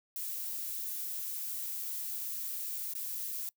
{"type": "noise with dropouts", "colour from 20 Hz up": "violet", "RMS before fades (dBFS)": -38, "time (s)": [0.16, 3.49], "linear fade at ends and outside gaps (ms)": 1, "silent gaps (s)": [2.936, 2.951], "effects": ["noise-tail reverb RT60 0.1 s tail -23 dB re dry"]}